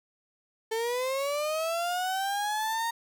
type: linear sweep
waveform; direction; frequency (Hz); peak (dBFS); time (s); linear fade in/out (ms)
35% pulse; up; 440 to 932.3; -26; 0.71-2.91; 10
effects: none